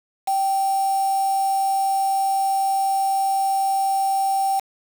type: tone with quantisation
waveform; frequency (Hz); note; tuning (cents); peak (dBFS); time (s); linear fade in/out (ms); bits
sine; 779; G5; -11; -18; 0.27-4.6; 10; 5
effects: none